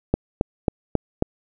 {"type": "click train", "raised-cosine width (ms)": 2, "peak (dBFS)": -4, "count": 5, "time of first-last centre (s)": [0.14, 1.224], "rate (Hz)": 3.69, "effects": []}